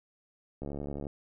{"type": "click train", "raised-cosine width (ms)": 2, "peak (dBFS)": -25, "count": 33, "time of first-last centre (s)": [0.62, 1.068], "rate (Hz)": 71.4, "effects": []}